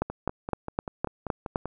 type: two click trains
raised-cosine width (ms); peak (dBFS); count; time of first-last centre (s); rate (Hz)
1; -11 / -19; 7 / 9; 0.02-1.558 / 0.1-1.656; 3.9 / 5.14
effects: none